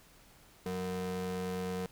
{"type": "ring-modulated tone", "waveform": "square", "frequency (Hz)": 138.59, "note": "C#3", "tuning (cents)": 0, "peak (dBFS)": -32, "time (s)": [0.66, 1.86], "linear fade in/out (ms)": 0, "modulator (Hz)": 322, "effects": ["pink hiss -60 dBFS RMS until 1.91 s"]}